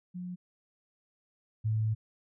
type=tone pair in turn; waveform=sine; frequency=179.6 / 109.4 Hz; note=F3 / A2; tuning=+49 / -9 cents; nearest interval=major sixth; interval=858 cents; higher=first; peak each=-36 / -26 dBFS; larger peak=second; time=0.14-0.36 / 1.64-1.95 s; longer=second; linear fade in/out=20 ms; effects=none